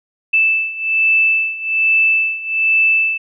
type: beating tone pair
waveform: sine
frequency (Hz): 2637 / 2638.2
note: E7 / E7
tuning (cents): 0 / +1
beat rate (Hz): 1.2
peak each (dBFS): -17 / -14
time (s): 0.33-3.18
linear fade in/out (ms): 10
effects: none